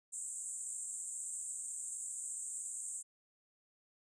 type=band-pass noise; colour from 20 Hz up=pink; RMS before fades=-43 dBFS; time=0.12-3.03 s; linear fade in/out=20 ms; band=7300 to 9000 Hz; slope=96 dB/octave; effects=resampled to 22050 Hz